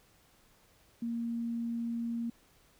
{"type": "tone", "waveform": "sine", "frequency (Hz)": 233.1, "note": "A#3", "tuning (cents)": 0, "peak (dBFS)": -32, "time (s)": [1.02, 2.3], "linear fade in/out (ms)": 5, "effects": ["pink hiss -65 dBFS RMS until 2.79 s"]}